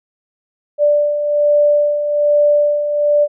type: beating tone pair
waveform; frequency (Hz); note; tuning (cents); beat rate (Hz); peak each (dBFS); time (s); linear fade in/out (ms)
sine; 587 / 588.2; D5 / D5; -1 / +3; 1.2; -19 / -11; 0.78-3.28; 50
effects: none